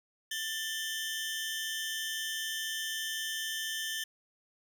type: tone cluster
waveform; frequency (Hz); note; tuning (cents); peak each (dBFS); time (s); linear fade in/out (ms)
sawtooth; 1774 / 3035 / 3200; A6 / F#7 / G7; +14 / +43 / +35; -33 / -36 / -38; 0.31-4.04; 5
effects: none